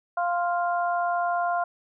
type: harmonic tone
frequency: 349.2 Hz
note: F4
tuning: in tune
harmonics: 2 / 3 / 4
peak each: -24 / -30 / -31 dBFS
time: 0.17-1.64 s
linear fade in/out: 5 ms
effects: none